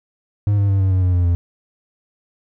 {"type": "tone with pitch steps", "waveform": "triangle", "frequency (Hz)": [102.8, 100.28, 97.82, 95.42, 93.08, 90.79, 88.57, 86.39], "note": ["G#2", "G2", "G2", "G2", "F#2", "F#2", "F2", "F2"], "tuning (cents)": [-17, 40, -3, -46, 11, -32, 25, -18], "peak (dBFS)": -11, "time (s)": [0.47, 1.35], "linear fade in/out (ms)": 0, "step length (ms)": 110, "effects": []}